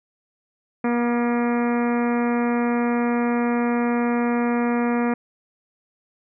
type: harmonic tone with a mistuned harmonic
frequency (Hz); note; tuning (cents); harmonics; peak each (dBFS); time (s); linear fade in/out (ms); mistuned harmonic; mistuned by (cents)
239.1; A#3; +44; 1 / 2 / 3 / 4 / 5 / 6 / 7 / 8 / 9 / 10; -20 / -26 / -30 / -32 / -34 / -36 / -37 / -38 / -39 / -40; 0.84-5.14; 5; 6; -30
effects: none